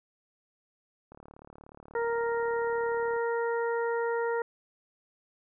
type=click train; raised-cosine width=1 ms; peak=-35 dBFS; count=76; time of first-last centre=1.12-3.164 s; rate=36.7 Hz
type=harmonic tone; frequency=466.2 Hz; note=A#4; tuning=in tune; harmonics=1 / 2 / 3 / 4; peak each=-28 / -34 / -38 / -40 dBFS; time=1.95-4.42 s; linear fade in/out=2 ms
effects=none